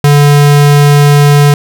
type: tone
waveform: square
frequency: 144.9 Hz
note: D3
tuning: 23 cents flat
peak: -3 dBFS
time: 0.04-1.54 s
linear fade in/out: 2 ms
effects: none